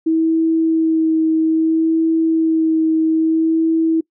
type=tone with vibrato; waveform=sine; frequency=321.9 Hz; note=E4; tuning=41 cents flat; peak=-12 dBFS; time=0.06-4.01 s; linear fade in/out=10 ms; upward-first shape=sine; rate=0.61 Hz; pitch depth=15 cents each way; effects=noise-tail reverb RT60 0.1 s tail -23 dB re dry